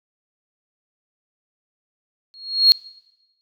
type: tone with exponential growth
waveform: sine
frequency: 4286 Hz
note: C8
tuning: 41 cents sharp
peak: -4 dBFS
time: 2.34-2.72 s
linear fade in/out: 0 ms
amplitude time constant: 82 ms
effects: noise-tail reverb RT60 1.0 s tail -23 dB re dry + tanh soft clip ceiling -3 dBFS